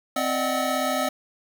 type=tone cluster; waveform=square; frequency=260 / 591 / 629 / 744 / 1293 Hz; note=C4 / D5 / D#5 / F#5 / E6; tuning=-11 / +11 / +19 / +9 / -34 cents; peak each=-30 dBFS; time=0.16-1.09 s; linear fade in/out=5 ms; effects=8-bit